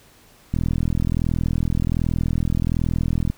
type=click train; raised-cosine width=5 ms; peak=-9 dBFS; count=115; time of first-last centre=0.54-3.3 s; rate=41.3 Hz; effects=pink hiss -52 dBFS RMS until 3.37 s